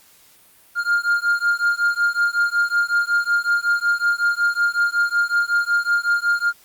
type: beating tone pair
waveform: triangle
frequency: 1405 / 1410.4 Hz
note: F6 / F6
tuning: +10 / +17 cents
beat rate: 5.4 Hz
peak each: -18 dBFS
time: 0.75-6.53 s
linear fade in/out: 50 ms
effects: white hiss -52 dBFS RMS until 6.64 s + Opus 48 kbps